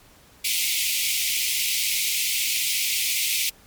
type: high-pass noise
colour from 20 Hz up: pink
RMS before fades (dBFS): -24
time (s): 0.44-3.5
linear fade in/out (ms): 10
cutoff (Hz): 2100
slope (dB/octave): 96
effects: pink hiss -53 dBFS RMS until 3.66 s + MP3 96 kbps